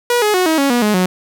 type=tone with pitch steps; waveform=sawtooth; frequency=483.5 / 420.9 / 366.4 / 319 / 277.7 / 241.8 / 210.5 / 183.21 Hz; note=B4 / G#4 / F#4 / D#4 / C#4 / B3 / G#3 / F#3; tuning=-37 / +23 / -17 / +43 / +3 / -36 / +24 / -17 cents; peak=-8 dBFS; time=0.1-1.06 s; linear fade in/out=2 ms; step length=120 ms; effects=none